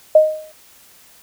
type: tone with exponential decay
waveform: sine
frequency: 621 Hz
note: D#5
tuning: 3 cents flat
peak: -3 dBFS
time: 0.15-0.52 s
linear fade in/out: 5 ms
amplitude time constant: 79 ms
effects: white hiss -48 dBFS RMS until 1.22 s